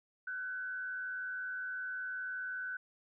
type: tone with frequency modulation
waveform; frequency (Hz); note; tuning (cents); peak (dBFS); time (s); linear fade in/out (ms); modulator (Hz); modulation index
sine; 1509; F#6; +34; -37; 0.27-2.77; 5; 99.3; 0.55
effects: none